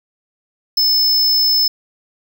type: tone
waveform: square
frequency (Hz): 5240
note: E8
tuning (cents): -11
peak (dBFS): -12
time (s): 0.77-1.68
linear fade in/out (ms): 5
effects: none